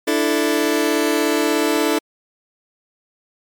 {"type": "chord", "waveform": "sawtooth", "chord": "D suspended second", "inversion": "none", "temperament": "just", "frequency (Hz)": [293.7, 330.4, 440.5], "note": ["D4", "E4", "A4"], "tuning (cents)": [0, 4, 2], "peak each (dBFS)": -16, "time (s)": [0.07, 1.99], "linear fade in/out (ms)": 10, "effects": ["MP3 96 kbps"]}